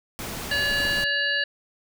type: noise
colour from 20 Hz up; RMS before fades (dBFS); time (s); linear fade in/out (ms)
pink; -33; 0.19-1.04; 0
type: harmonic tone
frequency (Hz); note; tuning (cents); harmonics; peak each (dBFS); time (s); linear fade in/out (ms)
570; C#5; +48; 1 / 3 / 5 / 7 / 8; -35 / -23 / -29 / -32 / -33; 0.51-1.44; 5
type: clicks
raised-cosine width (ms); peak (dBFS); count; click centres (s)
2; -22; 4; 0.594 / 0.713 / 0.803 / 0.852
effects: none